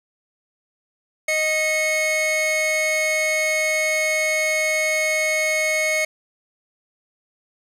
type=tone pair together; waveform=45% pulse; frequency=623 / 2186 Hz; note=D#5 / C#7; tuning=+2 / -25 cents; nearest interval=octave + minor seventh; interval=2173 cents; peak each=-23 / -20 dBFS; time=1.28-6.05 s; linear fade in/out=5 ms; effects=low-pass 11000 Hz 12 dB/octave + 8-bit

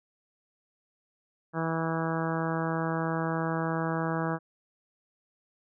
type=harmonic tone; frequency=163.1 Hz; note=E3; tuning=18 cents flat; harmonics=1 / 2 / 3 / 4 / 5 / 6 / 7 / 8 / 9 / 10; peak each=-31 / -34 / -36 / -37 / -38 / -39 / -39 / -40 / -41 / -41 dBFS; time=1.53-4.39 s; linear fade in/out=50 ms; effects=none

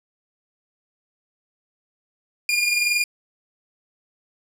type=tone pair together; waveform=sawtooth; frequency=2415 / 2436 Hz; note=D7 / D#7; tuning=+48 / -37 cents; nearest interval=unison; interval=15 cents; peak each=-16 / -22 dBFS; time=2.49-3.04 s; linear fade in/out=2 ms; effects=low-pass 12000 Hz 12 dB/octave

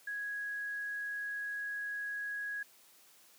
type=tone; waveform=sine; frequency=1661.2 Hz; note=G#6; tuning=in tune; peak=-36 dBFS; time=0.07-2.63 s; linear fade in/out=5 ms; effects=white hiss -62 dBFS RMS until 3.38 s + high-pass 200 Hz 12 dB/octave

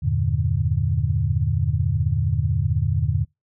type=chord; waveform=sine; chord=E half-diminished seventh; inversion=none; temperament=equal; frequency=82.41 / 98 / 116.54 / 146.83 Hz; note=E2 / G2 / Bb2 / D3; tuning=0 / 0 / 0 / 0 cents; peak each=-24 dBFS; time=0.02-3.25 s; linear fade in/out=20 ms; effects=noise-tail reverb RT60 0.2 s tail -26 dB re dry

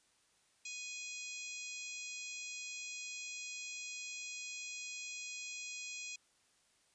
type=harmonic tone; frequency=830.6 Hz; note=G#5; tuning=in tune; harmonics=3 / 4 / 5 / 6 / 7 / 8 / 9; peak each=-46 / -53 / -53 / -57 / -53 / -52 / -51 dBFS; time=0.65-6.16 s; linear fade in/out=5 ms; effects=white hiss -72 dBFS RMS until 6.94 s + resampled to 22050 Hz

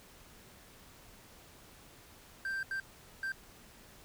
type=tone bursts at uneven times; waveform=triangle; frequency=1571 Hz; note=G6; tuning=3 cents sharp; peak=-32 dBFS; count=3; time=2.45-2.63 / 2.71-2.8 / 3.23-3.32 s; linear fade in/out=2 ms; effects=pink hiss -57 dBFS RMS until 4.04 s

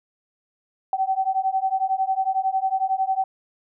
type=beating tone pair; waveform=sine; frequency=760 / 771 Hz; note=F#5 / G5; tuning=+46 / -29 cents; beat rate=11 Hz; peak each=-23 dBFS; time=0.93-3.24 s; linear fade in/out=2 ms; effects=none

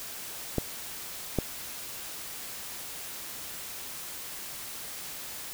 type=clicks; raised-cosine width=2 ms; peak=-12 / -11 dBFS; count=2; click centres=0.583 / 1.387 s; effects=white hiss -40 dBFS RMS until 5.53 s

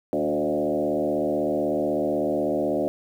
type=tone with frequency modulation; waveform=sine; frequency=442.7 Hz; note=A4; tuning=11 cents sharp; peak=-21 dBFS; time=0.13-2.88 s; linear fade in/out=0 ms; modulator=76.1 Hz; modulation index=2.8; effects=9-bit

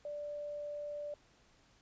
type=tone; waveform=sine; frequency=587.3 Hz; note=D5; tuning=in tune; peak=-39 dBFS; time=0.05-1.14 s; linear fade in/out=2 ms; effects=pink hiss -67 dBFS RMS until 1.81 s + resampled to 16000 Hz

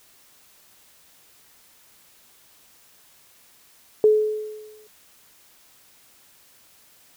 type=tone with exponential decay; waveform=sine; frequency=428.3 Hz; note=A4; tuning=47 cents flat; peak=-10 dBFS; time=4.04-4.87 s; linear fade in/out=1 ms; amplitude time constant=180 ms; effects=white hiss -55 dBFS RMS until 7.16 s

